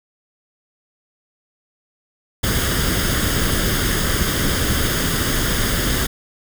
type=noise with comb filter; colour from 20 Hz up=pink; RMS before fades=-19 dBFS; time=2.43-6.07 s; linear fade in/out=10 ms; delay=0.6 ms; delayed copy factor=+0.6; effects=none